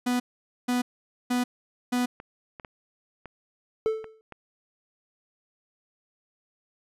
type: tone bursts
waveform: 45% pulse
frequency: 246.9 Hz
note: B3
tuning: in tune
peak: -23 dBFS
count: 4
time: 0.06-2.06 s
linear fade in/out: 10 ms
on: 140 ms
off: 480 ms
type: clicks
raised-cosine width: 0.5 ms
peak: -26 dBFS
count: 6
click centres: 2.201 / 2.598 / 2.648 / 3.257 / 4.043 / 4.323 s
type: tone with exponential decay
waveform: triangle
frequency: 440 Hz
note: A4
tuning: in tune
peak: -17 dBFS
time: 3.86-4.21 s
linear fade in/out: 0 ms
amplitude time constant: 74 ms
effects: resampled to 32000 Hz